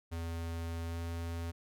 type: tone with pitch glide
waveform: square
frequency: 83.4 to 84.08 Hz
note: E2 to E2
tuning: +21 to +35 cents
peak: -37 dBFS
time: 0.11-1.52 s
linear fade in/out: 20 ms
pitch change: +14 cents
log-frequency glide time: 0.87-0.97 s
effects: none